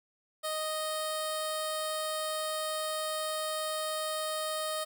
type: tone with notch filter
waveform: 10% pulse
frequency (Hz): 622.3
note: D#5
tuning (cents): 0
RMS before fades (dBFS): -34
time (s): 0.43-4.85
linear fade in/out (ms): 20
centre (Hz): 2300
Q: 0.85
effects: none